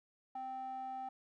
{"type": "tone with band-pass filter", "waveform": "square", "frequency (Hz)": 260.2, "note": "C4", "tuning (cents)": -9, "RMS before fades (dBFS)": -43, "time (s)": [0.35, 1.09], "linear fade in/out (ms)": 5, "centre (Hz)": 840, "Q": 10, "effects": []}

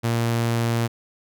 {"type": "tone", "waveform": "sawtooth", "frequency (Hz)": 116.54, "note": "A#2", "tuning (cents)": 0, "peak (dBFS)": -16, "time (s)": [0.03, 0.88], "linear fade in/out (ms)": 20, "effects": []}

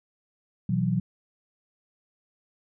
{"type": "chord", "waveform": "sine", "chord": "B suspended fourth", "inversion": "none", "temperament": "just", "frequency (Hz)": [123.47, 164.63, 185.21], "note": ["B2", "E3", "F#3"], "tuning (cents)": [0, -2, 2], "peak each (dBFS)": [-27, -27, -26], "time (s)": [0.69, 1], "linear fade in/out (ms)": 5, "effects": []}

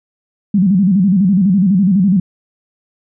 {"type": "tone with vibrato", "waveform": "sine", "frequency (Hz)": 190.9, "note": "G3", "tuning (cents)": -46, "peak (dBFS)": -8, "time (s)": [0.54, 2.2], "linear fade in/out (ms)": 5, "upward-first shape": "square", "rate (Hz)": 12, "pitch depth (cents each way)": 120, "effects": []}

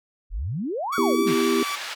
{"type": "exponential two-way sweep", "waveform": "sine", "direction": "up then down", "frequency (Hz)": [36.23, 1480, 125.2], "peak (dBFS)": -25, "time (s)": [0.3, 1.35], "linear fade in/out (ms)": 50, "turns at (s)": 0.96}
{"type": "tone with pitch glide", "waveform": "sawtooth", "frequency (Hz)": [1127, 1152.7], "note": ["C#6", "D6"], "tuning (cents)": [28, -33], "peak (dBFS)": -24, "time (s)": [0.92, 1.76], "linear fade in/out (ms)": 10, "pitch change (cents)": 39, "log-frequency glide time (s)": [1.11, 1.21]}
{"type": "chord", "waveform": "sine", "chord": "E minor", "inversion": "second", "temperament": "just", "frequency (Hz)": [247.2, 329.6, 395.6], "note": ["B3", "E4", "G4"], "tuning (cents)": [2, 0, 16], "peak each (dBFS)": [-24, -24, -22], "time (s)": [0.98, 1.63], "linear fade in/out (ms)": 2}
{"type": "band-pass noise", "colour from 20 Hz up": "white", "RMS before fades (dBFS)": -33, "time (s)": [1.26, 1.95], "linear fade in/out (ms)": 20, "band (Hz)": [900, 3400], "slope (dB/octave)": 12}
{"effects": []}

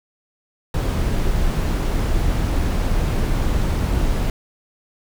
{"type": "noise", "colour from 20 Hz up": "brown", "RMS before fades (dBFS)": -19, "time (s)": [0.74, 4.3], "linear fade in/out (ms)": 2, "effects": []}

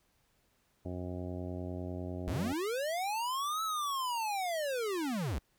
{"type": "harmonic tone", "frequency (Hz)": 90, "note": "F#2", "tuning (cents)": -47, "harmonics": [1, 2, 3, 4, 5, 6, 7, 8, 9], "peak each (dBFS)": [-40, -44, -43, -45, -52, -51, -47, -56, -58], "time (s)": [0.85, 2.53], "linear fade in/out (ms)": 5}
{"type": "linear two-way sweep", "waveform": "square", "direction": "up then down", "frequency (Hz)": [48.18, 1318.5, 48.18], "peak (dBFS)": -33, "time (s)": [2.27, 5.39], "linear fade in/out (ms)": 10, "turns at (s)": 3.63}
{"effects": ["pink hiss -73 dBFS RMS until 5.58 s"]}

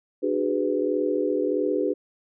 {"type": "chord", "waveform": "sine", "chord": "G# half-diminished seventh", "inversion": "second", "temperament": "just", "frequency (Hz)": [299, 373.8, 415.3, 498.4], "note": ["D4", "F#4", "G#4", "B4"], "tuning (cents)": [31, 18, 0, 16], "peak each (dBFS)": -27, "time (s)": [0.22, 1.94], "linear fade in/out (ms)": 20, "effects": []}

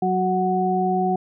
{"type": "harmonic tone", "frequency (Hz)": 185, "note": "F#3", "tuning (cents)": 0, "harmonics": [1, 2, 4], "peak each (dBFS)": [-23, -24, -21], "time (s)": [0.02, 1.16], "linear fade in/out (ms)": 5, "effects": []}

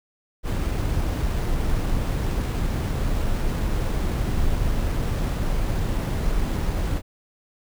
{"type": "noise with sample-and-hold", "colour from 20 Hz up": "brown", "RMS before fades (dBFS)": -23, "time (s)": [0.43, 7.02], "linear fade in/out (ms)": 50, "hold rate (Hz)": 11025, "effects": []}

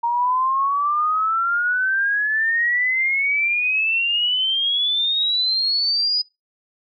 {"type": "exponential sweep", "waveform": "sine", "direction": "up", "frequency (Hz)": [932.3, 4978], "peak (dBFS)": -17, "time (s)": [0.03, 6.22], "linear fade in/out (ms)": 10, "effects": ["noise-tail reverb RT60 0.2 s tail -21 dB re dry"]}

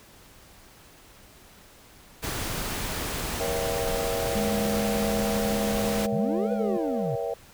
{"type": "noise", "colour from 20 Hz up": "pink", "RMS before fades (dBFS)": -31, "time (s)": [2.22, 6.07], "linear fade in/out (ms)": 20}
{"type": "chord", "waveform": "sine", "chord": "A# diminished seventh", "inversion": "none", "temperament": "equal with one note detuned", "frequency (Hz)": [470.5, 554.4, 659.3, 784], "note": ["A#4", "C#5", "E5", "G5"], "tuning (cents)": [16, 0, 0, 0], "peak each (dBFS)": [-30, -33, -33, -36], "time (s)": [3.4, 7.34], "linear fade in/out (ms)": 5}
{"type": "tone", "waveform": "sine", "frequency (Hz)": 208.8, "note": "G#3", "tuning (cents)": 10, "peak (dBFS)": -27, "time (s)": [4.35, 6.77], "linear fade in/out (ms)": 5}
{"type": "linear two-way sweep", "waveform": "triangle", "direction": "up then down", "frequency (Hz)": [114.1, 500, 114.1], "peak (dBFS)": -26, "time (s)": [6.12, 7.16], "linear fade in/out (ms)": 10, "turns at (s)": 6.52}
{"effects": ["pink hiss -52 dBFS RMS until 7.53 s"]}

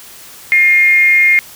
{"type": "tone with frequency modulation", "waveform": "sine", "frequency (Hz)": 2125, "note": "C7", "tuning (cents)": 26, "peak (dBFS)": -6, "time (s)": [0.52, 1.39], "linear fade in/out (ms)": 0, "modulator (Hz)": 334, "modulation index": 0.36, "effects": ["white hiss -36 dBFS RMS until 1.55 s"]}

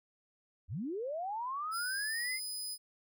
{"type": "linear sweep", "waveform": "sine", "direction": "up", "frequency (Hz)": [61.74, 2125], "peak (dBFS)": -35, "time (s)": [0.68, 2.4], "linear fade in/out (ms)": 50}
{"type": "tone", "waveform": "20% pulse", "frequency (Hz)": 5000, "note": "D#8", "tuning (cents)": 8, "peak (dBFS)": -32, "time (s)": [1.71, 2.78], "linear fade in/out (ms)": 50}
{"effects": []}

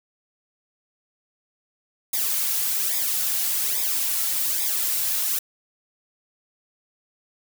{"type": "noise with flanger", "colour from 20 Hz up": "blue", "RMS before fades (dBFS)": -24, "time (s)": [2.13, 5.39], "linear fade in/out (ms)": 5, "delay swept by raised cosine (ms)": [0.68, 3.38], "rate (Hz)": 1.2, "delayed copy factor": -1, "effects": []}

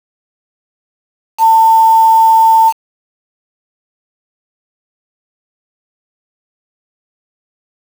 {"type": "tone with quantisation", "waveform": "sine", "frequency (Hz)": 896, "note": "A5", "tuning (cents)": 31, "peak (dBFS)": -4, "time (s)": [1.38, 2.73], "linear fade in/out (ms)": 50, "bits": 4, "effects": []}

